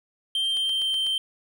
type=tone with pitch glide; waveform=triangle; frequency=3153 to 3126 Hz; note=G7 to G7; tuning=+9 to -6 cents; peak=-21 dBFS; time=0.35-1.18 s; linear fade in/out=2 ms; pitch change=-15 cents; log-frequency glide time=0.55-0.95 s
type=click train; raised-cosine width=0.2 ms; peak=-25 dBFS; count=5; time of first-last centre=0.57-1.066 s; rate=8.06 Hz
effects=none